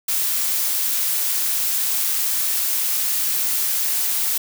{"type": "noise", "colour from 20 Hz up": "blue", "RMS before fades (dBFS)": -21, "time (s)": [0.08, 4.38], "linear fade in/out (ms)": 5, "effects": []}